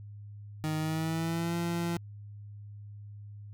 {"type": "tone with pitch glide", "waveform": "30% pulse", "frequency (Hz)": [155.56, 170.62], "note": ["D#3", "F3"], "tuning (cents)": [0, -40], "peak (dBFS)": -27, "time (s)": [0.64, 1.97], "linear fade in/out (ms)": 0, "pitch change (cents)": 160, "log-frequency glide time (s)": [0.77, 1.56], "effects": ["added 103 Hz sine -43 dBFS peak until 3.53 s"]}